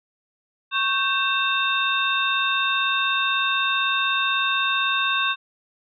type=tone cluster; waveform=sine; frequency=1105 / 1557 / 2683 / 3659 Hz; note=C#6 / G6 / E7 / A#7; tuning=-6 / -12 / +30 / -33 cents; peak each=-25 dBFS; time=0.71-5.36 s; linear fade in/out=50 ms; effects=none